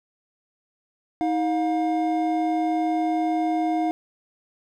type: tone pair together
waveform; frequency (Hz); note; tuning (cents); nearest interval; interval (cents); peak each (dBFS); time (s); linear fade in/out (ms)
triangle; 317.3 / 713; D#4 / F5; +34 / +36; octave + major second; 1402; -21 / -22; 1.21-3.91; 0
effects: none